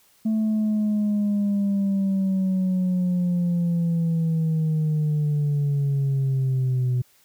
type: linear sweep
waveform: sine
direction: down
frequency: 220 to 124.1 Hz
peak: -17 dBFS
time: 0.25-7.02 s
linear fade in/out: 10 ms
effects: tanh soft clip ceiling -18 dBFS + white hiss -59 dBFS RMS until 7.24 s